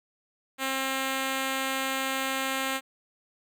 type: tone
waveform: 5% pulse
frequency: 266.7 Hz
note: C4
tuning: 33 cents sharp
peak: -16 dBFS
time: 0.58-2.81 s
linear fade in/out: 50 ms
effects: none

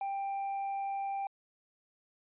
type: tone with quantisation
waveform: triangle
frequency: 789 Hz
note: G5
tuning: 11 cents sharp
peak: -31 dBFS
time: 0.01-1.27 s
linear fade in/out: 2 ms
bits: 10
effects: resampled to 8000 Hz

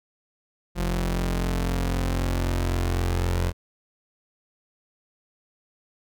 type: tone pair together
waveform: sawtooth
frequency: 43.94 / 88 Hz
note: F1 / F2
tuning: +11 / +14 cents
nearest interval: octave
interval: 1203 cents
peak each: -20 / -22 dBFS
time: 0.75-3.53 s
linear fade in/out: 50 ms
effects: none

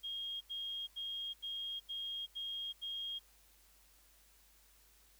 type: tone bursts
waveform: sine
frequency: 3249 Hz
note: G#7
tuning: 39 cents flat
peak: -39 dBFS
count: 7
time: 0.03-3.194 s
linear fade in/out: 20 ms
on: 380 ms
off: 84 ms
effects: added 50 Hz sine -69 dBFS peak until 5.19 s + white hiss -67 dBFS RMS until 5.19 s

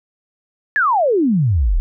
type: exponential sweep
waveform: sine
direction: down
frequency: 1774 to 34.65 Hz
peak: -12 dBFS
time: 0.76-1.8 s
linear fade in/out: 0 ms
effects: none

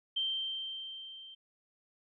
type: tone with level ramp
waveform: sine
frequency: 3136 Hz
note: G7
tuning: in tune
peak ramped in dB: -29 to -48 dBFS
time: 0.16-1.35 s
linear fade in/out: 10 ms
effects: none

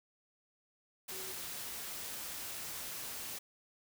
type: tone in noise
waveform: sine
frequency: 379.4 Hz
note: F#4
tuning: 43 cents sharp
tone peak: -50 dBFS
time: 1.11-1.33 s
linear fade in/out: 10 ms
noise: white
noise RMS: -43 dBFS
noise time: 1.08-3.39 s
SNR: -10 dB
effects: none

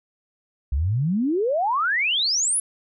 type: exponential sweep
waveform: sine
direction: up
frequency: 62 to 10960 Hz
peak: -19 dBFS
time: 0.72-2.6 s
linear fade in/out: 5 ms
effects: none

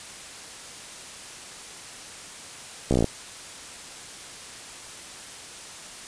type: slowing click train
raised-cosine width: 2 ms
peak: -8 dBFS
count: 9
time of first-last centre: 2.91-3.043 s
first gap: 15 ms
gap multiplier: 1.03
effects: white hiss -41 dBFS RMS until 6.07 s + resampled to 22050 Hz

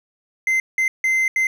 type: tone bursts at uneven times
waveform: triangle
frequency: 2072 Hz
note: C7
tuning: 17 cents flat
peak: -14 dBFS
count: 4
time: 0.47-0.6 / 0.78-0.88 / 1.04-1.28 / 1.36-1.47 s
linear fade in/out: 2 ms
effects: none

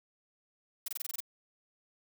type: noise bursts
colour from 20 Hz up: blue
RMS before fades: -36 dBFS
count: 8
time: 0.86-1.204 s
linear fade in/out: 5 ms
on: 22 ms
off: 24 ms
effects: none

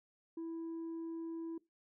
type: tone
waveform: sine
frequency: 329.6 Hz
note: E4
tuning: in tune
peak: -37 dBFS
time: 0.37-1.58 s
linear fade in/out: 5 ms
effects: noise-tail reverb RT60 0.2 s tail -21 dB re dry + tanh soft clip ceiling -39 dBFS

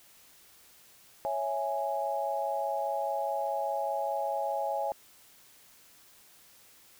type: chord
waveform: sine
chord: C# minor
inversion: none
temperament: equal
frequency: 554.4 / 659.3 / 830.6 Hz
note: C#5 / E5 / G#5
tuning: 0 / 0 / 0 cents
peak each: -34 / -34 / -32 dBFS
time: 1.25-4.92 s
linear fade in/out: 0 ms
effects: white hiss -58 dBFS RMS until 6.99 s

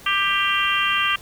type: harmonic tone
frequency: 395.1 Hz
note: G4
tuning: 14 cents sharp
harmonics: 3 / 4 / 5 / 6 / 7 / 8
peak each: -23 / -26 / -27 / -29 / -23 / -25 dBFS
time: 0.06-1.16 s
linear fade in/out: 5 ms
effects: pink hiss -44 dBFS RMS until 1.21 s

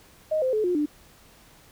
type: tone with pitch steps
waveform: sine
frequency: 622.3 / 517.3 / 430 / 357.4 / 297.1 Hz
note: D#5 / C5 / A4 / F4 / D4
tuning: 0 / -20 / -40 / +40 / +20 cents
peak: -21 dBFS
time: 0.31-0.86 s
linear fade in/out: 10 ms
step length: 110 ms
effects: pink hiss -54 dBFS RMS until 1.71 s

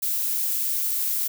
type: noise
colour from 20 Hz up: violet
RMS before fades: -25 dBFS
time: 0.02-1.28 s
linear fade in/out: 10 ms
effects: none

